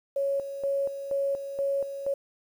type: tone with tremolo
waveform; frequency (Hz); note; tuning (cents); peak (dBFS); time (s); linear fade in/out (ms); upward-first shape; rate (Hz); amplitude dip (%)
sine; 554.4; C#5; 0; -24; 0.16-2.14; 5; square; 2.1; 65
effects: 9-bit